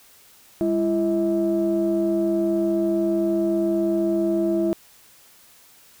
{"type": "tone cluster", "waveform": "sine", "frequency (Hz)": [201.6, 336.8, 641], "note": ["G3", "E4", "E5"], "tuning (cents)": [49, 37, -49], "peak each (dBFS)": [-26, -19, -26], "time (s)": [0.61, 4.73], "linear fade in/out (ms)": 0, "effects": ["tanh soft clip ceiling -12 dBFS", "white hiss -52 dBFS RMS until 6 s"]}